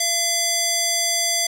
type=tone with band-pass filter; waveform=square; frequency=680 Hz; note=F5; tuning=46 cents flat; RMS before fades=-21 dBFS; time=0-1.47 s; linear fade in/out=5 ms; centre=6700 Hz; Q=1.6; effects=none